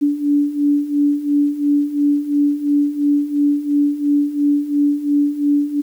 sine beating tone pair, 287.5 / 290.4 Hz, D4 / D4, -37 / -19 cents, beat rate 2.9 Hz, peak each -19 / -15 dBFS, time 0.01-5.82 s, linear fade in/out 20 ms, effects 8-bit

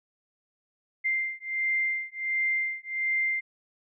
sine beating tone pair, 2093 / 2094.4 Hz, C7 / C7, 0 / +1 cents, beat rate 1.4 Hz, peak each -29 dBFS, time 1.04-3.41 s, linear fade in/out 20 ms, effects none

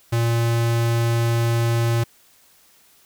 square tone, 116.54 Hz, A#2, in tune, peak -18 dBFS, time 0.12-2.04 s, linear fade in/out 10 ms, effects white hiss -55 dBFS RMS until 3.05 s

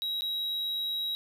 triangle tone with dropouts, 3847 Hz, B7, 46 cents flat, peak -28 dBFS, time 0.02-1.15 s, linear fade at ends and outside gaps 0 ms, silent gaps 0.209-0.22 s, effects none

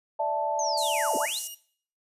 sine chord, D suspended second, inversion none, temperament equal, 587.3 / 659.3 / 880 Hz, D5 / E5 / A5, 0 / 0 / 0 cents, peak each -30 / -29 / -27 dBFS, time 0.19-1.26 s, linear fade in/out 10 ms
sine linear two-way sweep, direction down then up, 6510 to 220 to 4342 Hz, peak -30 dBFS, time 0.59-1.39 s, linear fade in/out 2 ms, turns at 1.16 s
white band-pass noise, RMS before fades -36 dBFS, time 0.77-1.48 s, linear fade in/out 10 ms, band 5600 to 11000 Hz, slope 48 dB/octave
10% pulse tone, 2863 Hz, F7, 42 cents sharp, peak -30 dBFS, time 0.82-1.55 s, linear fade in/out 10 ms
effects noise-tail reverb RT60 0.5 s tail -17 dB re dry + resampled to 32000 Hz

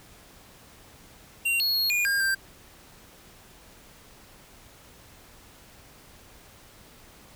square tone with pitch steps, 2759 / 4326 / 4301 / 2434 / 1611 / 1577 Hz, F7 / C#8 / C8 / D#7 / G6 / G6, -22 / -43 / +47 / -39 / +47 / +10 cents, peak -23 dBFS, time 1.45-2.35 s, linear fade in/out 10 ms, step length 150 ms, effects pink hiss -52 dBFS RMS until 7.35 s

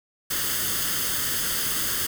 white noise with comb filter, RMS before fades -26 dBFS, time 0.3-2.07 s, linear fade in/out 10 ms, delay 0.62 ms, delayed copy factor +0.65, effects none

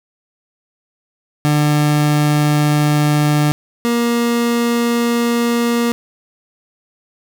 30% pulse tone pair in turn, 148.8 / 236.2 Hz, D3 / A#3, +23 / +23 cents, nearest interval minor sixth, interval 800 cents, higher second, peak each -9 / -11 dBFS, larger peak first, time 1.45-3.52 / 3.85-5.92 s, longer neither, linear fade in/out 0 ms, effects none

